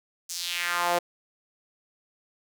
sawtooth tone with high-pass filter sweep, 174.61 Hz, F3, in tune, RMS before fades -28 dBFS, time 0.29-0.99 s, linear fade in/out 10 ms, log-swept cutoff 6700 to 540 Hz, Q 2.3, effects none

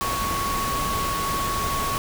sine tone in noise, 1111 Hz, C#6, 4 cents sharp, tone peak -25 dBFS, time 0.01-1.98 s, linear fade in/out 0 ms, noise pink, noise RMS -28 dBFS, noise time 0.01-1.98 s, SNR 0 dB, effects none

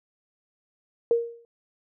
sine tone with exponential decay, 467.4 Hz, A#4, 5 cents sharp, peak -15 dBFS, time 1.11-1.45 s, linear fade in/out 1 ms, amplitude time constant 73 ms, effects none

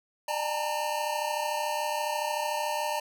square tone cluster, 600 / 806 / 871 / 905 / 938 Hz, D5 / G5 / A5 / A5 / A#5, +37 / +48 / -18 / +48 / +11 cents, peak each -34 / -39 / -37 / -35 / -35 dBFS, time 0.28-3 s, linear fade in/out 5 ms, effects none

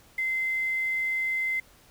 sine tone with quantisation, 2069 Hz, C7, 20 cents flat, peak -25 dBFS, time 0.18-1.6 s, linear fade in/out 5 ms, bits 8, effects pink hiss -57 dBFS RMS until 1.9 s

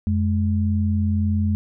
sine tone pair together, 89.3 / 211 Hz, F2 / G#3, +39 / +28 cents, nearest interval octave + minor third, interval 1489 cents, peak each -19 / -22 dBFS, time 0.07-1.55 s, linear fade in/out 0 ms, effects none

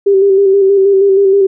sine tone with vibrato, 392 Hz, G4, in tune, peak -5 dBFS, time 0.06-1.47 s, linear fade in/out 10 ms, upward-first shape square, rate 6.3 Hz, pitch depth 31 cents each way, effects none

